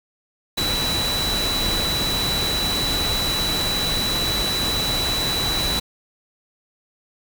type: tone in noise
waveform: sine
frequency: 3951 Hz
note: B7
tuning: in tune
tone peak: -22 dBFS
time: 0.57-5.8 s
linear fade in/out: 10 ms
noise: pink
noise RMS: -25 dBFS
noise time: 0.57-5.8 s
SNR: 0 dB
effects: none